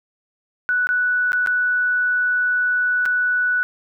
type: tone with dropouts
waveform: sine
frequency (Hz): 1480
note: F#6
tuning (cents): 0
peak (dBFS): -16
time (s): 0.69-3.63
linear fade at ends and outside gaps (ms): 0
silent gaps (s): 0.87-0.89 / 1.32-1.331 / 1.462-1.472 / 3.055-3.06
effects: none